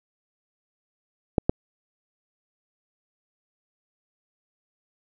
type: clicks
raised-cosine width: 2 ms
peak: -5 dBFS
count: 2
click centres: 1.382 / 1.495 s
effects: none